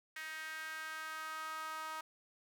sawtooth tone with high-pass filter sweep, 315.1 Hz, D#4, 22 cents sharp, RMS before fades -44 dBFS, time 0.16-2.01 s, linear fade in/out 5 ms, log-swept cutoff 1800 to 1100 Hz, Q 4.1, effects none

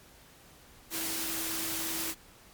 sine tone in noise, 326.2 Hz, E4, 18 cents flat, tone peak -41 dBFS, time 0.9-2.15 s, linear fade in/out 50 ms, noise white, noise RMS -34 dBFS, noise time 0.9-2.15 s, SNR -10 dB, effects pink hiss -56 dBFS RMS until 2.53 s + MP3 96 kbps

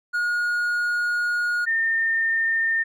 triangle / sine tone pair in turn, 1439 / 1813 Hz, F#6 / A#6, -49 / -49 cents, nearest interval major third, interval 400 cents, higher second, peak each -19 dBFS, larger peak neither, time 0.13-1.66 / 1.66-2.84 s, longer first, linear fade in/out 20 ms, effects none

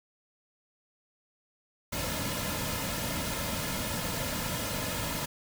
pink noise with comb filter, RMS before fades -33 dBFS, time 1.92-5.26 s, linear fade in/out 10 ms, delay 2.6 ms, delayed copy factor -0.6, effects none

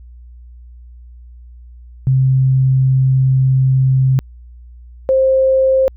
sine tone pair in turn, 131.7 / 528 Hz, C3 / C5, +12 / +16 cents, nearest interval 2 octaves, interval 2404 cents, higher second, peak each -9 dBFS, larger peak neither, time 2.07-4.19 / 5.09-5.88 s, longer first, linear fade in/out 0 ms, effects added 60 Hz sine -35 dBFS peak until 5.96 s

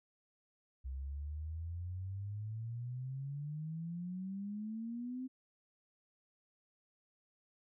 sine exponential sweep, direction up, 64.4 to 261.6 Hz, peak -39 dBFS, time 0.84-5.28 s, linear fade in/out 20 ms, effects none

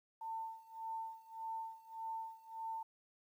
sine tone with tremolo, 897 Hz, A5, 33 cents sharp, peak -39 dBFS, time 0.21-2.83 s, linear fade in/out 5 ms, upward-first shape sine, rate 1.7 Hz, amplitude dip 90%, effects 12-bit

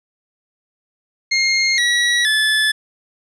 25% pulse tone with pitch steps, 2134 / 1923.3 / 1733.3 Hz, C7 / B6 / A6, +34 / -46 / -26 cents, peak -10 dBFS, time 1.31-2.72 s, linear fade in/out 10 ms, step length 470 ms, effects resampled to 22050 Hz + 8-bit

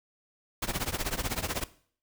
pink noise with tremolo, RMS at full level -28 dBFS, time 0.62-1.64 s, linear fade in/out 5 ms, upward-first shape triangle, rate 16 Hz, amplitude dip 100%, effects noise-tail reverb RT60 0.5 s tail -17 dB re dry

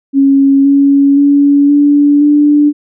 sine tone with pitch steps, 274.8 / 279.4 / 284.2 / 289 / 293.8 Hz, C#4 / C#4 / C#4 / D4 / D4, -15 / +14 / +43 / -28 / +1 cents, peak -4 dBFS, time 0.13-2.73 s, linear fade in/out 50 ms, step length 520 ms, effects none

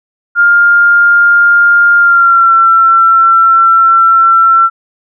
sine tone with pitch glide, 1405 to 1348.5 Hz, F6 to E6, +10 to +39 cents, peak -3 dBFS, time 0.35-4.7 s, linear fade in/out 50 ms, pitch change -71 cents, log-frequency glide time 1.98-2.56 s, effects none

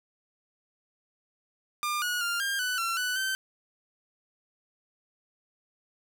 sawtooth tone with pitch steps, 1200 / 1454 / 1398 / 1605 / 1494 / 1357 / 1490 / 1545 Hz, D6 / F#6 / F6 / G6 / F#6 / E6 / F#6 / G6, +37 / -31 / +1 / +40 / +16 / +50 / +12 / -26 cents, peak -24 dBFS, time 1.83-3.35 s, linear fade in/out 0 ms, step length 190 ms, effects none

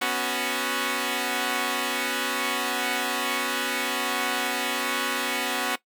5% pulse chord, B suspended second, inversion none, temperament equal, 246.9 / 277.2 / 370 Hz, B3 / C#4 / F#4, 0 / 0 / 0 cents, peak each -18 dBFS, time 0.01-5.76 s, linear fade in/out 10 ms, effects noise-tail reverb RT60 0.1 s tail -18 dB re dry

